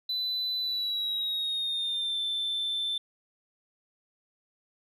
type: tone with pitch glide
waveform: sine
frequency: 4000 to 3543 Hz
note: B7 to A7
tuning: +21 to +11 cents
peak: -26 dBFS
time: 0.09-2.98 s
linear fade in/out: 5 ms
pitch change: -210 cents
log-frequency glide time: 0.6-2.2 s
effects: tanh soft clip ceiling -26 dBFS